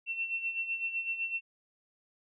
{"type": "tone with tremolo", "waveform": "sine", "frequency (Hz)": 2703, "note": "E7", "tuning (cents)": 43, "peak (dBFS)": -29, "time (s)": [0.06, 1.41], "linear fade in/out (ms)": 50, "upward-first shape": "sine", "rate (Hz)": 7.9, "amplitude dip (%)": 65, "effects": []}